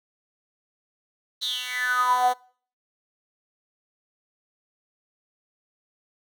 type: tone with high-pass filter sweep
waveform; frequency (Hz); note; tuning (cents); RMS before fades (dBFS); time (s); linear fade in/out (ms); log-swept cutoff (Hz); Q
10% pulse; 250.1; B3; +22; -24; 1.41-2.34; 20; 4100 to 630; 9.3
effects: noise-tail reverb RT60 0.5 s tail -25 dB re dry